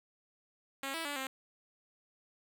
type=tone with pitch steps; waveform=5% pulse; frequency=272.3 / 327.4 / 288 / 265.2 Hz; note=C#4 / E4 / D4 / C4; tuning=-31 / -12 / -34 / +23 cents; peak=-25 dBFS; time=0.83-1.27 s; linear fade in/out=2 ms; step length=110 ms; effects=none